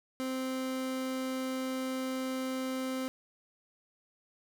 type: tone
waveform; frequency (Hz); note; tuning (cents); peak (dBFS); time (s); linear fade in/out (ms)
30% pulse; 260.5; C4; -7; -30; 0.2-3.08; 0
effects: none